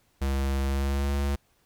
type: tone with pitch glide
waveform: square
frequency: 68 to 70.19 Hz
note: C#2 to C#2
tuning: -33 to +22 cents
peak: -25 dBFS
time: 0.21-1.36 s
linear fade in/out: 10 ms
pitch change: +55 cents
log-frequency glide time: 0.67-1.13 s
effects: pink hiss -67 dBFS RMS until 1.65 s